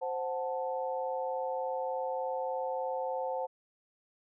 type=chord; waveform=sine; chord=F# diminished; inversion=second; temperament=equal with one note detuned; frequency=523.3 / 736.6 / 880 Hz; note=C5 / F#5 / A5; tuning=0 / -8 / 0 cents; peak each=-34 / -38 / -37 dBFS; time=0.01-3.47 s; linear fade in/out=20 ms; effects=none